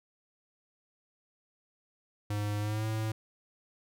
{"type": "tone with pitch glide", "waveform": "square", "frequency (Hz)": [103.83, 109.69], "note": ["G#2", "A2"], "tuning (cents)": [0, -5], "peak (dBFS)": -31, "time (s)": [2.3, 3.12], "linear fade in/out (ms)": 5, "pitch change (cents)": 95, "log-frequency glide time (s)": [2.59, 2.86], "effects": []}